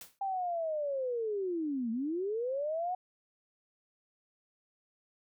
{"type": "noise with exponential decay", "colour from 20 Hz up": "white", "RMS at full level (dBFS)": -44, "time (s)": [0.01, 0.19], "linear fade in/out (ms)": 2, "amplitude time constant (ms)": 39}
{"type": "linear two-way sweep", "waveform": "sine", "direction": "down then up", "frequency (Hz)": [796, 219.1, 744], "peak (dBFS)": -31, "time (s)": [0.21, 2.95], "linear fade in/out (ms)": 5, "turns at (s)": 1.91}
{"effects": []}